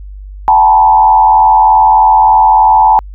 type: tone with frequency modulation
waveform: sine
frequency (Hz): 868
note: A5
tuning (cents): -24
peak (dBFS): -3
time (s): 0.48-2.99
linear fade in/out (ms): 0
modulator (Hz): 83.2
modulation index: 1
effects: added 49 Hz sine -25 dBFS peak until 3.14 s